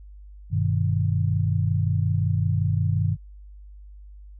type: chord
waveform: sine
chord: G augmented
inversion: none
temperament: equal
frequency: 98 / 123.47 / 155.56 Hz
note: G2 / B2 / D#3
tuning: 0 / 0 / 0 cents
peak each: -22 / -26 / -25 dBFS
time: 0.5-3.17 s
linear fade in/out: 50 ms
effects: added 50 Hz sine -41 dBFS peak until 4.39 s